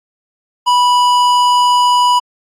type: tone with tanh clipping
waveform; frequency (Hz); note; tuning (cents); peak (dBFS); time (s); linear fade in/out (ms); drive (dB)
sine; 983; B5; -8; -10; 0.66-2.2; 20; 15
effects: AAC 64 kbps